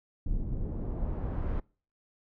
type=noise with low-pass filter sweep; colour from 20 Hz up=brown; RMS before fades=-32 dBFS; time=0.26-1.6 s; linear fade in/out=5 ms; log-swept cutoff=270 to 1600 Hz; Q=0.79; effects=noise-tail reverb RT60 0.4 s tail -25 dB re dry